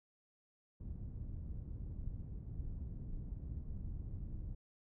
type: low-pass noise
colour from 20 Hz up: pink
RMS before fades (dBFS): -44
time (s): 0.8-4.55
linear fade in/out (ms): 5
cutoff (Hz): 130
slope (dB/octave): 12
effects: none